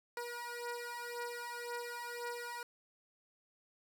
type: beating tone pair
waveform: 15% pulse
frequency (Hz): 478.1 / 480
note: A#4 / B4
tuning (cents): +44 / -49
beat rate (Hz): 1.9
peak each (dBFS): -38 / -37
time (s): 0.17-2.63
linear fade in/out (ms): 2
effects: none